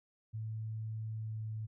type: tone with pitch glide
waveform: sine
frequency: 110 to 109.3 Hz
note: A2 to A2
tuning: 0 to -11 cents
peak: -37 dBFS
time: 0.33-1.67 s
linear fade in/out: 20 ms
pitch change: -11 cents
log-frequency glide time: 1.13-1.49 s
effects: none